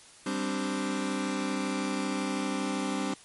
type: chord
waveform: sawtooth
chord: G suspended fourth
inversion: none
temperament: just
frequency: 196 / 261.3 / 294 Hz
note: G3 / C4 / D4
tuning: 0 / -2 / +2 cents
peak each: -29 dBFS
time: 0.26-3.14 s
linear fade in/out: 5 ms
effects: white hiss -53 dBFS RMS until 3.24 s + MP3 48 kbps